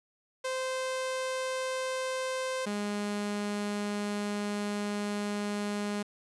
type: tone pair in turn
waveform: sawtooth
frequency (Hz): 519 / 206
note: C5 / G#3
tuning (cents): -14 / -14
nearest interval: octave + major third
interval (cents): 1600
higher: first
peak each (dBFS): -27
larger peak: neither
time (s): 0.44-2.66 / 2.66-6.03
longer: second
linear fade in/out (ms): 10
effects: resampled to 24000 Hz + 9-bit